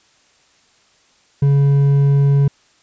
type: tone with hard clipping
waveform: triangle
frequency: 140.5 Hz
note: C#3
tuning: 24 cents sharp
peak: -11 dBFS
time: 1.42-2.48 s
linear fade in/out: 5 ms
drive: 7 dB
effects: white hiss -55 dBFS RMS until 2.82 s + resampled to 16000 Hz